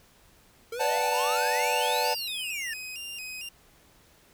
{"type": "exponential two-way sweep", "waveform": "square", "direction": "up then down", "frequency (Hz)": [448.2, 5130, 1719], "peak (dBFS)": -33, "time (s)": [0.72, 2.74], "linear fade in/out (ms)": 5, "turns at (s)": 2.12}
{"type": "chord", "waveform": "square", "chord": "B minor seventh", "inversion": "none", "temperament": "equal", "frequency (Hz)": [493.9, 587.3, 740, 880], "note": ["B4", "D5", "F#5", "A5"], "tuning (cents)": [0, 0, 0, 0], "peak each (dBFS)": [-32, -33, -34, -28], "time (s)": [0.79, 2.15], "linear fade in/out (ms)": 20}
{"type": "tone with vibrato", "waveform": "sawtooth", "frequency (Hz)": 2651, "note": "E7", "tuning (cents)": 9, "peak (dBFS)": -33, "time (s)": [1.14, 3.49], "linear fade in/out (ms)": 5, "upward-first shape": "square", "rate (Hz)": 2.2, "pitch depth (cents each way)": 90}
{"effects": ["pink hiss -59 dBFS RMS until 4.33 s"]}